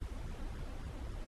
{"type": "noise with flanger", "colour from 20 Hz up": "brown", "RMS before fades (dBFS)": -42, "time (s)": [0.01, 1.25], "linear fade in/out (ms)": 10, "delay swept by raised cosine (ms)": [0.57, 3.77], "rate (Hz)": 3.6, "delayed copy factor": 0.95, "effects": ["AAC 32 kbps"]}